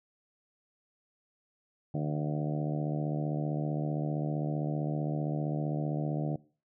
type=harmonic tone with a mistuned harmonic; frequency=75.4 Hz; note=D2; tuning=46 cents sharp; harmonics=2 / 3 / 4 / 5 / 6 / 7 / 8 / 9 / 10; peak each=-31 / -39 / -37 / -44 / -46 / -45 / -43 / -45 / -47 dBFS; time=1.94-6.36 s; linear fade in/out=5 ms; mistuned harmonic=10; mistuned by=-23 cents; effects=noise-tail reverb RT60 0.4 s tail -21 dB re dry